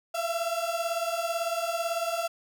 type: beating tone pair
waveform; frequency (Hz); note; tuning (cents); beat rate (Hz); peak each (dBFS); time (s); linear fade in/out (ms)
35% pulse; 665 / 683; E5 / F5; +15 / -39; 18; -29; 0.14-2.28; 10
effects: none